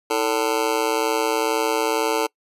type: tone with amplitude modulation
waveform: 25% pulse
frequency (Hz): 444.5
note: A4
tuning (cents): +18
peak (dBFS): -11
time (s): 0.1-2.27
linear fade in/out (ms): 10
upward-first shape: sine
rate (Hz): 122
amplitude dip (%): 100
effects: noise-tail reverb RT60 0.1 s tail -25 dB re dry + resampled to 32000 Hz